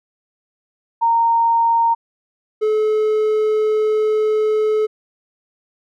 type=tone pair in turn; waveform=sine / triangle; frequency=924 / 430.4 Hz; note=A#5 / A4; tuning=-16 / -38 cents; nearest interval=octave + minor second; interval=1322 cents; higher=first; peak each=-12 dBFS; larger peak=neither; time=1.01-1.95 / 2.61-4.87 s; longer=second; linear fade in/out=20 ms; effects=none